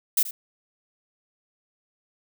violet noise with echo, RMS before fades -20 dBFS, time 0.17-0.23 s, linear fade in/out 5 ms, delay 80 ms, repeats 1, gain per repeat -14 dB, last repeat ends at 0.31 s, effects none

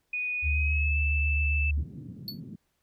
sine tone with pitch glide, 2476 to 2638 Hz, D#7 to E7, -9 to +1 cents, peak -28 dBFS, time 0.13-1.71 s, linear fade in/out 5 ms, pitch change +110 cents, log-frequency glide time 0.47-0.98 s
sine tone with vibrato, 73.42 Hz, D2, in tune, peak -24 dBFS, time 0.42-1.85 s, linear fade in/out 50 ms, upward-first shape triangle, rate 7.3 Hz, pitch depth 35 cents each way
pink band-pass noise, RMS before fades -42 dBFS, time 1.77-2.56 s, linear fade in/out 10 ms, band 120 to 240 Hz, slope 24 dB/octave
square tone with exponential decay, 4435 Hz, C#8, in tune, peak -30 dBFS, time 2.28-2.4 s, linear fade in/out 1 ms, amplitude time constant 26 ms
effects pink hiss -75 dBFS RMS until 2.82 s

